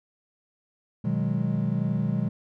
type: chord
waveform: triangle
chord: G# minor seventh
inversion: first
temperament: equal with one note detuned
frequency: 123.47 / 155.56 / 185 / 206.8 Hz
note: B2 / D#3 / F#3 / G#3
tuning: 0 / 0 / 0 / -7 cents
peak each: -27 dBFS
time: 1.04-2.29 s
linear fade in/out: 10 ms
effects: none